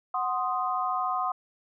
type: chord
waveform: sine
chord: C diminished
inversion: second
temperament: equal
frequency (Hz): 740 / 1046.5 / 1244.5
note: Gb5 / C6 / Eb6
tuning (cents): 0 / 0 / 0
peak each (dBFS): -30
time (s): 0.14-1.32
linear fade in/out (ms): 5
effects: none